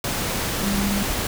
sine tone in noise, 200 Hz, G3, 35 cents sharp, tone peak -22 dBFS, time 0.63-1.03 s, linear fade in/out 2 ms, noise pink, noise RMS -25 dBFS, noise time 0.04-1.27 s, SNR 0 dB, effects none

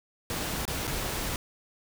pink noise with dropouts, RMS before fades -32 dBFS, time 0.3-1.36 s, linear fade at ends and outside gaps 1 ms, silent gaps 0.653-0.678 / 0.871-0.876 s, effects none

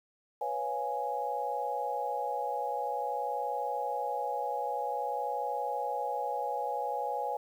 sine chord, C# dominant seventh, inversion third, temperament equal, 493.9 / 554.4 / 698.5 / 830.6 Hz, B4 / C#5 / E#5 / G#5, 0 / 0 / 0 / 0 cents, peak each -38 / -38 / -39 / -33 dBFS, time 0.41-7.37 s, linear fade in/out 5 ms, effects 10-bit

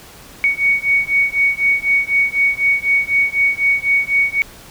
sine beating tone pair, 2232 / 2236 Hz, C#7 / C#7, +11 / +14 cents, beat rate 4 Hz, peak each -16 dBFS, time 0.44-4.42 s, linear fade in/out 0 ms, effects pink hiss -40 dBFS RMS until 4.7 s

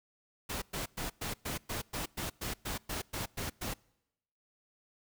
pink noise bursts, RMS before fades -37 dBFS, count 14, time 0.49-3.74 s, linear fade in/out 10 ms, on 130 ms, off 110 ms, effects noise-tail reverb RT60 0.9 s tail -26 dB re dry

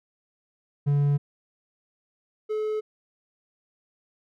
triangle tone pair in turn, 143.4 / 429.7 Hz, D3 / A4, -41 / -41 cents, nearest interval octave + perfect fifth, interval 1900 cents, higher second, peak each -17 / -23 dBFS, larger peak first, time 0.86-1.18 / 2.49-2.81 s, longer neither, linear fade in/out 20 ms, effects none

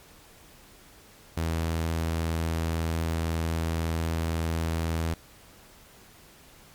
sawtooth tone, 81.9 Hz, E2, 11 cents flat, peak -22 dBFS, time 1.37-5.14 s, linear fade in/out 5 ms, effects pink hiss -53 dBFS RMS until 6.74 s + MP3 96 kbps

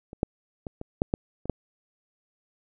clicks, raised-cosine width 2 ms, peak -27 / -9 / -21 / -22 / -9 / -10 / -25 / -10 dBFS, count 8, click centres 0.131 / 0.231 / 0.668 / 0.814 / 1.019 / 1.139 / 1.456 / 1.497 s, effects none

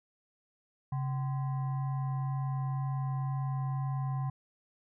sine tone with frequency modulation, 135.4 Hz, C#3, 40 cents flat, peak -30 dBFS, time 0.92-4.3 s, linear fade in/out 5 ms, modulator 898 Hz, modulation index 0.38, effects none

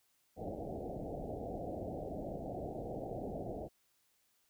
white low-pass noise, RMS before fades -42 dBFS, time 0.36-3.69 s, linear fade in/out 50 ms, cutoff 760 Hz, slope 96 dB/octave, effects white hiss -75 dBFS RMS until 4.49 s

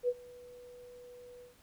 sine tone with ADSR envelope, 491.2 Hz, B4, 9 cents flat, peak -25 dBFS, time 0.03-1.56 s, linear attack 53 ms, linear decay 49 ms, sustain -24 dB, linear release 140 ms, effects pink hiss -64 dBFS RMS until 1.62 s

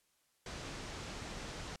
pink low-pass noise, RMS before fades -45 dBFS, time 0.46-1.76 s, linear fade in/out 2 ms, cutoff 7500 Hz, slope 24 dB/octave, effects white hiss -75 dBFS RMS until 1.8 s + low-pass 12000 Hz 12 dB/octave

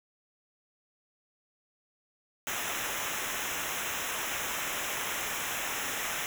pink noise with comb filter, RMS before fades -34 dBFS, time 2.47-6.26 s, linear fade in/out 0 ms, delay 0.22 ms, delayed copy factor -0.9, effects none

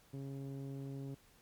sawtooth tone with low-pass filter, 137 Hz, C#3, 20 cents flat, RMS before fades -44 dBFS, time 0.13-1.15 s, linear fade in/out 10 ms, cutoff 370 Hz, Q 1.3, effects pink hiss -66 dBFS RMS until 1.41 s + MP3 96 kbps

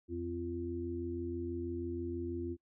harmonic tone, 86.2 Hz, F2, 22 cents flat, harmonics 1 / 3 / 4, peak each -42 / -42 / -38 dBFS, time 0.08-2.57 s, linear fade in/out 50 ms, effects noise-tail reverb RT60 0.1 s tail -24 dB re dry

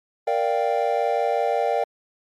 triangle chord, G minor seventh, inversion first, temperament equal, 466.2 / 587.3 / 698.5 / 784 Hz, Bb4 / D5 / F5 / G5, 0 / 0 / 0 / 0 cents, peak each -23 dBFS, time 0.27-1.84 s, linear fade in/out 5 ms, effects MP3 64 kbps

